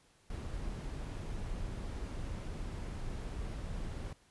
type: noise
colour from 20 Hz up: brown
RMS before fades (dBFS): -40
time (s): 0.3-4.13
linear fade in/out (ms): 2
effects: pink hiss -67 dBFS RMS until 4.3 s + resampled to 24000 Hz